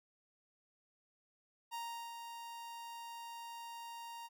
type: tone with ADSR envelope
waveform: 45% pulse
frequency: 932.3 Hz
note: A#5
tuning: in tune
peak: -40 dBFS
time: 1.71-4.29 s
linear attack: 31 ms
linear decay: 380 ms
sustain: -6 dB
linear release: 36 ms
effects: none